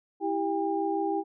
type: tone cluster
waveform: sine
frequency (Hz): 327.8 / 394 / 803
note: E4 / G4 / G5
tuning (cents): -10 / +9 / +41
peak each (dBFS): -30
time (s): 0.2-1.24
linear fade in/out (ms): 50
effects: none